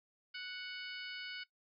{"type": "harmonic tone with a mistuned harmonic", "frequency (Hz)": 740, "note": "F#5", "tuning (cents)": 0, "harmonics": [2, 3, 4, 5, 6, 7], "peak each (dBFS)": [-47, -48, -48, -57, -50, -54], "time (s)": [0.34, 1.44], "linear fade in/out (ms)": 10, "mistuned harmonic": 7, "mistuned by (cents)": -68, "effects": ["noise-tail reverb RT60 0.1 s tail -18 dB re dry"]}